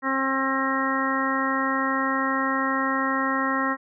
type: harmonic tone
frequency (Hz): 267.5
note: C4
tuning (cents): +38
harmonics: 1 / 2 / 3 / 4 / 5 / 6 / 7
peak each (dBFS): -27 / -32 / -34 / -27 / -29 / -35 / -28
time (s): 0.02-3.77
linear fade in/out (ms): 50
effects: none